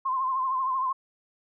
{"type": "tone with vibrato", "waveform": "sine", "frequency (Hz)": 1046.5, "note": "C6", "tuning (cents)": 0, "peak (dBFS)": -24, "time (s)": [0.05, 0.93], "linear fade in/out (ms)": 10, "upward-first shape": "triangle", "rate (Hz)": 13, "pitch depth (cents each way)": 70, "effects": []}